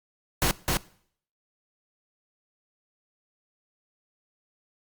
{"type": "noise with echo", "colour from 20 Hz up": "pink", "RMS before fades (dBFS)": -23, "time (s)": [0.42, 0.51], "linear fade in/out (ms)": 0, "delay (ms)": 260, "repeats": 1, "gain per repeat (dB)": -2, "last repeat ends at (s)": 0.77, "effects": ["noise-tail reverb RT60 0.6 s tail -21 dB re dry", "Opus 48 kbps"]}